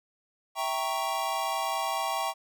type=chord; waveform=square; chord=E diminished seventh; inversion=none; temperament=equal; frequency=659.3 / 784 / 932.3 / 1108.7 Hz; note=E5 / G5 / Bb5 / Db6; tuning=0 / 0 / 0 / 0 cents; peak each=-36 / -33 / -35 / -34 dBFS; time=0.55-2.34 s; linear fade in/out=50 ms; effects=none